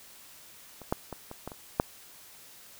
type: clicks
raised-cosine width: 1 ms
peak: -30 / -12 / -23 / -26 / -22 / -28 / -8 dBFS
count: 7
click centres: 0.817 / 0.925 / 1.127 / 1.314 / 1.476 / 1.518 / 1.799 s
effects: white hiss -52 dBFS RMS until 2.79 s